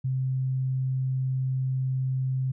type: tone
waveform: sine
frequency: 130.81 Hz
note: C3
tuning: in tune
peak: -24 dBFS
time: 0.04-2.52 s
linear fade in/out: 10 ms
effects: none